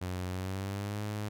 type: tone with pitch glide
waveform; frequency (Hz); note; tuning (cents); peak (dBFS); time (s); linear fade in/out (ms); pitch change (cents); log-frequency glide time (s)
sawtooth; 91.2 to 104.76; F#2 to G#2; -24 to +16; -30; 0.01-1.29; 10; +240; 0.29-1.02
effects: none